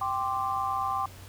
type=chord; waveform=sine; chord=G suspended fourth; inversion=none; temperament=equal; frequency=784 / 1046.5 / 1174.7 Hz; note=G5 / C6 / D6; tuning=0 / 0 / 0 cents; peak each=-31 dBFS; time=0.01-1.06 s; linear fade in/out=5 ms; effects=added 94 Hz sine -46 dBFS peak until 1.28 s + pink hiss -50 dBFS RMS until 1.28 s